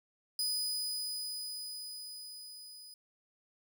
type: tone with level ramp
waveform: sawtooth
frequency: 4978 Hz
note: D#8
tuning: in tune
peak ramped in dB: -28 to -47 dBFS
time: 0.39-2.94 s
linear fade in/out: 2 ms
effects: none